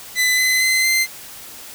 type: tone with pitch steps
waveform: sawtooth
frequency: 2007 / 2030 / 2054 / 2078 Hz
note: B6 / B6 / C7 / C7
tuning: +27 / +47 / -33 / -12 cents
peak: -11 dBFS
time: 0.15-1.07 s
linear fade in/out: 50 ms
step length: 230 ms
effects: white hiss -37 dBFS RMS until 1.74 s